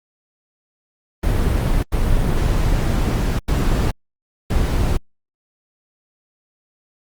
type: noise bursts at uneven times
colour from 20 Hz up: brown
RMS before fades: -17 dBFS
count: 4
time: 1.23-1.83 / 1.92-3.39 / 3.48-3.91 / 4.5-4.97 s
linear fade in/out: 5 ms
effects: Opus 32 kbps